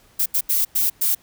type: noise bursts at uneven times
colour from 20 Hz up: violet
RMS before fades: -19 dBFS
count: 5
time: 0.19-0.26 / 0.34-0.41 / 0.49-0.65 / 0.75-0.9 / 1.01-1.15 s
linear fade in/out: 10 ms
effects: pink hiss -55 dBFS RMS until 1.22 s